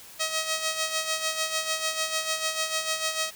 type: tone with tremolo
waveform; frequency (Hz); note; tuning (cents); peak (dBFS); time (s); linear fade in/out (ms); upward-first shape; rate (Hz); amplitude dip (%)
5% pulse; 636; D#5; +38; -13; 0.19-3.31; 20; sine; 6.7; 60
effects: white hiss -47 dBFS RMS until 3.35 s